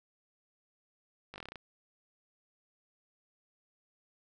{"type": "slowing click train", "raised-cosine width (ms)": 0.3, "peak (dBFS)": -28, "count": 9, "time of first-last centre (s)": [1.34, 1.557], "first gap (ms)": 19, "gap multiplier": 1.1, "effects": []}